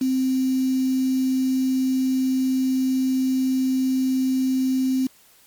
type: tone with quantisation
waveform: sine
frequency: 260.9 Hz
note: C4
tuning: 5 cents flat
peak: -18 dBFS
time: 0.01-5.07 s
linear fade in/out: 5 ms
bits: 6
effects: white hiss -54 dBFS RMS until 5.46 s + MP3 96 kbps